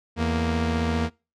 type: tone pair together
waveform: sawtooth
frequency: 82.7 / 233.1 Hz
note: E2 / A#3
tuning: +6 / 0 cents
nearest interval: octave + tritone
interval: 1794 cents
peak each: -21 / -21 dBFS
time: 0.16-1.1 s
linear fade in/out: 50 ms
effects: noise-tail reverb RT60 0.3 s tail -25 dB re dry + low-pass 5000 Hz 12 dB/octave